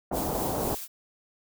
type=low-pass noise; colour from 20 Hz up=white; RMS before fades=-30 dBFS; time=0.11-0.75 s; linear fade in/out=5 ms; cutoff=840 Hz; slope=24 dB/octave
type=noise with tremolo; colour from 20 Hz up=blue; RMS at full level=-34 dBFS; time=0.12-0.88 s; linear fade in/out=50 ms; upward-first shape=triangle; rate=4 Hz; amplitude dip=40%
effects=none